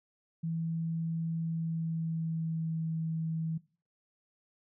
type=tone with pitch glide; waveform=sine; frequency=164.1 to 161.56 Hz; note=E3 to E3; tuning=-8 to -35 cents; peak=-31 dBFS; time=0.43-3.58 s; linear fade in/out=10 ms; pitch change=-27 cents; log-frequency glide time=1.38-2.86 s; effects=noise-tail reverb RT60 0.4 s tail -20 dB re dry